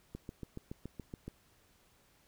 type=click train; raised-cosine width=3 ms; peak=-29 dBFS; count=9; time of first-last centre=0.15-1.28 s; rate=7.08 Hz; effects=pink hiss -68 dBFS RMS until 2.27 s